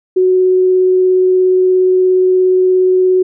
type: tone with vibrato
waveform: sine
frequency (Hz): 370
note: F#4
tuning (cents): 0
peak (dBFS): -7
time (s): 0.16-3.23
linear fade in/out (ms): 10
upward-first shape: triangle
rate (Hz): 17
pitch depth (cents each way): 8
effects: none